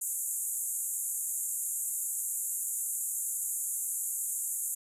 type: band-pass noise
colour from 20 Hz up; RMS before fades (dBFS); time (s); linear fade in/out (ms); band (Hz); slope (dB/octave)
pink; -34; 0.01-4.75; 10; 6900 to 13000; 96
effects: none